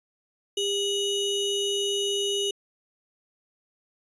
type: ring-modulated tone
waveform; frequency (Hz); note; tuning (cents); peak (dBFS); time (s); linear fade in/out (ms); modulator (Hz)
square; 1661.2; G#6; 0; -22; 0.57-2.51; 5; 1260
effects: resampled to 22050 Hz